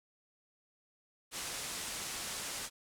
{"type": "low-pass noise", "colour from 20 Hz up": "white", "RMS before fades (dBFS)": -41, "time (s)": [1.31, 2.7], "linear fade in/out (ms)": 50, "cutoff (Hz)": 10000, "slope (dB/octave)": 24, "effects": []}